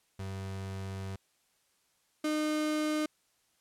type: tone pair in turn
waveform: 35% pulse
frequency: 96.3 / 305.7 Hz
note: G2 / D#4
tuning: -30 / -30 cents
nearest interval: octave + minor sixth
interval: 2000 cents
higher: second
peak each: -35 / -27 dBFS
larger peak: second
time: 0.19-1.16 / 2.24-3.06 s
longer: first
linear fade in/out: 5 ms
effects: white hiss -72 dBFS RMS until 3.6 s + low-pass 11000 Hz 12 dB/octave